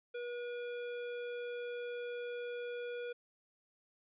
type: tone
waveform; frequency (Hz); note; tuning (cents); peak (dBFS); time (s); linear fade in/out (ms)
square; 483; B4; -39; -40; 0.14-3.13; 10
effects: resampled to 8000 Hz + 13-bit